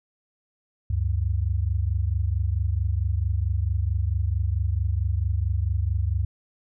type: tone pair together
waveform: sine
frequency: 71.49 / 96 Hz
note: D2 / G2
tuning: -46 / -36 cents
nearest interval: perfect fourth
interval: 510 cents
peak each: -24 dBFS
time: 0.9-6.25 s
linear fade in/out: 5 ms
effects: none